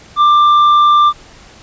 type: tone with hard clipping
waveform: triangle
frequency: 1185 Hz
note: D6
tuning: 15 cents sharp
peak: -7 dBFS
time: 0.16-1.13 s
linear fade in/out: 50 ms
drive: 8 dB
effects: pink hiss -40 dBFS RMS until 1.62 s + resampled to 16000 Hz